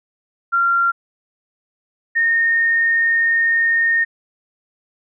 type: tone pair in turn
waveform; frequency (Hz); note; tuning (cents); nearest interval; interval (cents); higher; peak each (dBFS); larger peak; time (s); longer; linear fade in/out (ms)
sine; 1380 / 1838; F6 / A#6; -21 / -25; perfect fourth; 496; second; -13; neither; 0.52-0.92 / 2.15-4.05; second; 20
effects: none